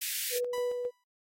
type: high-pass noise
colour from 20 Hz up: white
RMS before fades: -34 dBFS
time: 0.01-0.39 s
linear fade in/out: 10 ms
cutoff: 1700 Hz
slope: 48 dB/octave
type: tone with tremolo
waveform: sine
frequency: 490 Hz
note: B4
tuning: 14 cents flat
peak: -28 dBFS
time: 0.31-0.91 s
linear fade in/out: 50 ms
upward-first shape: square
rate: 3.7 Hz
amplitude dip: 35%
type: tone with exponential decay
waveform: sawtooth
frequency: 987.8 Hz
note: B5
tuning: in tune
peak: -32 dBFS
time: 0.53-1.04 s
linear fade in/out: 5 ms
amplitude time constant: 110 ms
effects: AAC 48 kbps